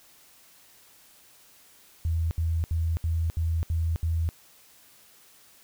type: tone bursts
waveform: sine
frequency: 82.1 Hz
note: E2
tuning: 6 cents flat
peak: -23 dBFS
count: 7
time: 2.05-4.29 s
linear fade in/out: 0 ms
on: 260 ms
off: 70 ms
effects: white hiss -56 dBFS RMS until 5.63 s

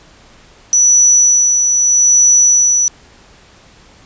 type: tone with tremolo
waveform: sine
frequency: 5920 Hz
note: F#8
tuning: in tune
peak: -5 dBFS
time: 0.73-2.88 s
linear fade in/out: 0 ms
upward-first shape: sine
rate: 0.8 Hz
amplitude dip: 40%
effects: pink hiss -44 dBFS RMS until 4.05 s + resampled to 16000 Hz

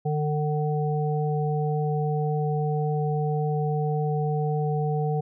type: harmonic tone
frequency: 150.3 Hz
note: D3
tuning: 40 cents sharp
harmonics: 1 / 3 / 5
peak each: -24 / -29 / -31 dBFS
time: 0.05-5.21 s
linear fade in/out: 10 ms
effects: none

